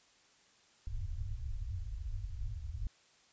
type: low-pass noise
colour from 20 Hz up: pink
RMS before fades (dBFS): -39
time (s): 0.87-2.87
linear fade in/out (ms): 2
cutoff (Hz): 110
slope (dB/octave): 96
effects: white hiss -66 dBFS RMS until 3.32 s + resampled to 16000 Hz